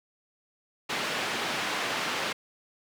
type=band-pass noise; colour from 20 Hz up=white; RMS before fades=-31 dBFS; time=0.89-2.33 s; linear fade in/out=10 ms; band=180 to 2900 Hz; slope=12 dB/octave; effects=none